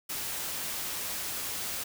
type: noise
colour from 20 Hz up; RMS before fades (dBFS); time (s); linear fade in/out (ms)
white; -35; 0.09-1.84; 10
effects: none